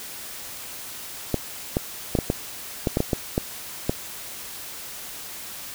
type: clicks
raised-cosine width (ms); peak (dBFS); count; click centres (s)
2; -7; 11; 1.343 / 1.769 / 2.152 / 2.188 / 2.301 / 2.872 / 2.971 / 3.004 / 3.132 / 3.379 / 3.895
effects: white hiss -37 dBFS RMS until 5.74 s